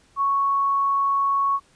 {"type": "tone", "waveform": "sine", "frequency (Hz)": 1108.7, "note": "C#6", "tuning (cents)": 0, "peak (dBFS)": -18, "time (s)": [0.16, 1.6], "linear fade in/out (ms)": 50, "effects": ["pink hiss -58 dBFS RMS until 1.75 s", "resampled to 22050 Hz"]}